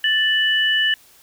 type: tone pair together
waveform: sine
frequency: 1760 / 2960 Hz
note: A6 / F#7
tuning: 0 / 0 cents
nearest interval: major sixth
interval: 900 cents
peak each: -18 dBFS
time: 0.04-0.94 s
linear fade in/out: 2 ms
effects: white hiss -51 dBFS RMS until 1.22 s